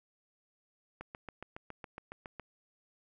click train, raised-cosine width 0.5 ms, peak -28 dBFS, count 11, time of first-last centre 1.01-2.397 s, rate 7.21 Hz, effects none

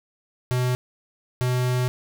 square tone pair in turn, 125.5 / 125.5 Hz, B2 / B2, +28 / +28 cents, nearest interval unison, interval 0 cents, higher neither, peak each -21 dBFS, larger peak neither, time 0.51-0.75 / 1.41-1.88 s, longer second, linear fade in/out 0 ms, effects none

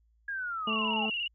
sine linear sweep, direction down, 1656 to 784 Hz, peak -32 dBFS, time 0.28-1.06 s, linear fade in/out 5 ms
sine tone with vibrato, 2812 Hz, F7, 11 cents sharp, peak -30 dBFS, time 0.67-1.28 s, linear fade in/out 10 ms, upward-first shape square, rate 17 Hz, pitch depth 41 cents each way
harmonic tone, 218 Hz, A3, 16 cents flat, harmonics 1 / 2 / 3 / 4 / 5 / 6, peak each -33 / -39 / -43 / -45 / -47 / -49 dBFS, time 0.67-1.1 s, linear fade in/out 5 ms
effects added 56 Hz sine -64 dBFS peak until 1.34 s

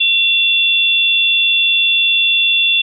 sine tone pair together, 2731 / 3466 Hz, F7 / A7, -39 / -27 cents, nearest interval major third, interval 412 cents, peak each -13 dBFS, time 0-2.82 s, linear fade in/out 10 ms, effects none

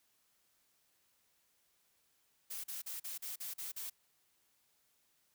blue noise bursts, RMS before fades -43 dBFS, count 8, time 2.5-3.9 s, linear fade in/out 10 ms, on 140 ms, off 40 ms, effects white hiss -75 dBFS RMS until 5.34 s

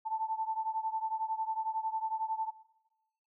sine beating tone pair, 880 / 891 Hz, A5 / A5, 0 / +22 cents, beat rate 11 Hz, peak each -33 / -36 dBFS, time 0.05-2.51 s, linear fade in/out 20 ms, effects noise-tail reverb RT60 1.0 s tail -17 dB re dry

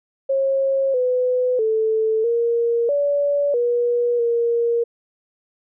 sine tone with pitch steps, 541 / 502 / 440 / 468.2 / 573 / 480.5 / 469 Hz, C#5 / B4 / A4 / A#4 / D5 / B4 / A#4, -42 / +28 / 0 / +8 / -43 / -48 / +11 cents, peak -16 dBFS, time 0.29-4.84 s, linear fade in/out 10 ms, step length 650 ms, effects none

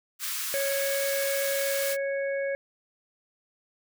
white high-pass noise, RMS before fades -32 dBFS, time 0.19-1.97 s, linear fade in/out 50 ms, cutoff 1100 Hz, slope 48 dB/octave
harmonic tone, 553 Hz, C#5, 4 cents flat, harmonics 1 / 3 / 4, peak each -27 / -36 / -39 dBFS, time 0.54-2.55 s, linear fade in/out 0 ms
effects none

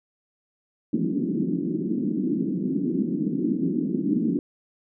white band-pass noise, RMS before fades -25 dBFS, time 0.93-4.39 s, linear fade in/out 2 ms, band 170 to 330 Hz, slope 48 dB/octave, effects none

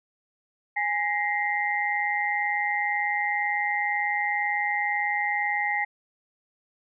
sine tone cluster, 827 / 1901 / 2079 Hz, G#5 / A#6 / C7, -8 / +33 / -12 cents, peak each -28 dBFS, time 0.76-5.85 s, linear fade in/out 10 ms, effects none

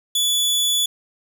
sawtooth tone, 3440 Hz, A7, 40 cents flat, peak -14 dBFS, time 0.15-0.86 s, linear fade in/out 5 ms, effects 7-bit

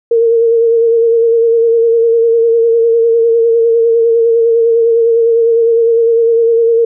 sine tone with vibrato, 460.5 Hz, A#4, 21 cents flat, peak -6 dBFS, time 0.11-6.85 s, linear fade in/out 5 ms, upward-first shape sine, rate 9.9 Hz, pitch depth 30 cents each way, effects none

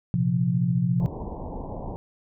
sine chord, Bb suspended second, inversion none, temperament equal, 116.54 / 130.81 / 174.61 Hz, Bb2 / C3 / F3, 0 / 0 / 0 cents, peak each -28 / -24 / -23 dBFS, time 0.14-1.06 s, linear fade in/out 0 ms
pink low-pass noise, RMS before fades -34 dBFS, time 1-1.96 s, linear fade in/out 0 ms, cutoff 1000 Hz, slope 96 dB/octave
effects none

